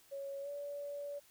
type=tone with pitch glide; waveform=sine; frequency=554.4 to 573.6 Hz; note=C#5 to D5; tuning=0 to -41 cents; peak=-40 dBFS; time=0.11-1.2 s; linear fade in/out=20 ms; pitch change=+59 cents; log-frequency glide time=0.41-0.49 s; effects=white hiss -65 dBFS RMS until 1.3 s